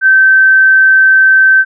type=tone; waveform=sine; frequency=1547 Hz; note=G6; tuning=23 cents flat; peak=-3 dBFS; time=0.01-1.65 s; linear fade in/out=50 ms; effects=none